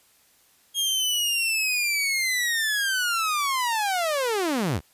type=linear sweep; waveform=sawtooth; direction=down; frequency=3267 to 61.2 Hz; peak=-19 dBFS; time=0.74-4.81 s; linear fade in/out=50 ms; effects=white hiss -60 dBFS RMS until 4.93 s + resampled to 32000 Hz